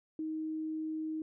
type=tone; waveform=sine; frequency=314.3 Hz; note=D#4; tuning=18 cents sharp; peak=-34 dBFS; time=0.19-1.22 s; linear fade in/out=2 ms; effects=none